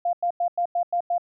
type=tone bursts; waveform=sine; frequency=698.5 Hz; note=F5; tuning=in tune; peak=-20 dBFS; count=7; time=0.05-1.181 s; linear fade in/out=5 ms; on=81 ms; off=94 ms; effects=none